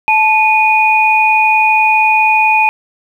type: tone pair together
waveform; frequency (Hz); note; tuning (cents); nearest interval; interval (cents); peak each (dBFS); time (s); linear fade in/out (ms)
sine; 872.2 / 2467; A5 / D#7; -15 / -15; octave + tritone; 1800; -10; 0.08-2.69; 0
effects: 7-bit